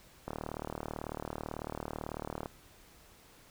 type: click train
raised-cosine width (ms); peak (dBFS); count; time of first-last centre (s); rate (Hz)
1; -23; 84; 0.28-2.458; 38.1
effects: pink hiss -59 dBFS RMS until 3.5 s